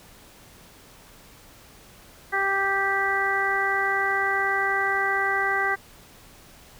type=harmonic tone; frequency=392 Hz; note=G4; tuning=in tune; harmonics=1 / 2 / 3 / 4 / 5; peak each=-31 / -28 / -29 / -26 / -26 dBFS; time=2.32-5.76 s; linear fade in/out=20 ms; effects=pink hiss -50 dBFS RMS until 6.79 s